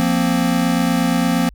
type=chord; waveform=square; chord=F suspended fourth; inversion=none; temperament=equal; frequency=174.61 / 233.1 / 261.6 Hz; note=F3 / Bb3 / C4; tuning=0 / 0 / 0 cents; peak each=-20 dBFS; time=0-1.49 s; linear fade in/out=0 ms; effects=added 50 Hz sine -40 dBFS peak until 1.54 s